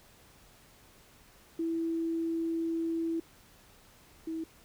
sine tone pair in turn, 329.6 / 323.6 Hz, E4 / E4, 0 / -32 cents, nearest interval unison, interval 32 cents, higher first, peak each -29 / -33 dBFS, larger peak first, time 1.59-3.2 / 4.27-4.44 s, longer first, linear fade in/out 5 ms, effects pink hiss -59 dBFS RMS until 4.64 s

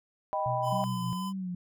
sine chord, Eb augmented, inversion none, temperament equal, 622.3 / 784 / 987.8 Hz, Eb5 / G5 / B5, 0 / 0 / 0 cents, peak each -32 dBFS, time 0.33-0.84 s, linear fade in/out 0 ms
sine tone with tremolo, 124.8 Hz, B2, 19 cents sharp, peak -31 dBFS, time 0.46-1.13 s, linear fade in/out 0 ms, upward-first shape sine, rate 5.1 Hz, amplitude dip 45%
square tone, 1012 Hz, B5, 42 cents sharp, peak -37 dBFS, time 0.62-1.33 s, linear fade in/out 50 ms
sine tone with vibrato, 185 Hz, F#3, in tune, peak -32 dBFS, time 0.72-1.55 s, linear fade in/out 5 ms, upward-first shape sine, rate 2.1 Hz, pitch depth 74 cents each way
effects none

